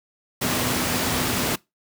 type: tone in noise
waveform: sine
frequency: 250 Hz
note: B3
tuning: 21 cents sharp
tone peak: -32 dBFS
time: 0.41-1.56 s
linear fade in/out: 10 ms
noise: pink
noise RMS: -23 dBFS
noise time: 0.41-1.56 s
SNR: -12 dB
effects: noise-tail reverb RT60 0.2 s tail -22 dB re dry + high-pass 100 Hz 12 dB/octave